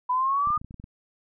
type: exponential sweep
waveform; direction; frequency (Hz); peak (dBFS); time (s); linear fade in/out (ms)
sine; up; 987.8 to 1231; -21; 0.09-0.58; 10
type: clicks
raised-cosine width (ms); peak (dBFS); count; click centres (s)
5; -29; 9; 0.473 / 0.504 / 0.576 / 0.615 / 0.646 / 0.709 / 0.743 / 0.799 / 0.841
effects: none